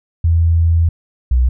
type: tone pair in turn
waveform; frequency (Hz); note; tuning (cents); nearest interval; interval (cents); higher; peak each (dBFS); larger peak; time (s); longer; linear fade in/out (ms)
sine; 83.2 / 62.33; E2 / B1; +17 / +17; perfect fourth; 500; first; -9; neither; 0.24-0.89 / 1.31-1.49; first; 5
effects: none